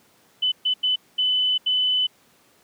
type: tone bursts at uneven times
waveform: sine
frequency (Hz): 3010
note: F#7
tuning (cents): +29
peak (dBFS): -18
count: 5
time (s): 0.42-0.52 / 0.65-0.74 / 0.83-0.96 / 1.18-1.58 / 1.66-2.07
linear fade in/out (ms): 10
effects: pink hiss -58 dBFS RMS until 2.63 s + high-pass 150 Hz 12 dB/octave